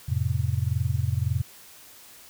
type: chord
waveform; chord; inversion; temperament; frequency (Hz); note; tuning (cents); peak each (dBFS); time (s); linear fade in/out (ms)
sine; F major; none; just; 87.31 / 109.13 / 130.96; F2 / A2 / C3; 0 / -14 / +2; -27; 0.08-1.42; 10
effects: white hiss -49 dBFS RMS until 2.29 s